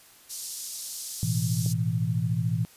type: band-pass noise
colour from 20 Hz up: pink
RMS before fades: -37 dBFS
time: 0.29-1.74 s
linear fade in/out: 20 ms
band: 4900 to 13000 Hz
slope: 24 dB/octave
type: chord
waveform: sine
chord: A suspended second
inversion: none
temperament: just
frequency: 110 / 123.75 / 165 Hz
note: A2 / B2 / E3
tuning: 0 / +4 / +2 cents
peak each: -28 dBFS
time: 1.23-2.65 s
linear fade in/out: 0 ms
type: click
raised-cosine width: 2 ms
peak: -27 dBFS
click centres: 1.662 s
effects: white hiss -54 dBFS RMS until 2.76 s + resampled to 32000 Hz